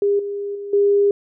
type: tone with level steps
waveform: sine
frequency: 404.3 Hz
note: G#4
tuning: 46 cents flat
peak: -14 / -23 / -27 / -12 dBFS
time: 0.02-1.11 s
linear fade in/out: 2 ms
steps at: 0.19 / 0.55 / 0.73 s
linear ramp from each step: 5 ms
effects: none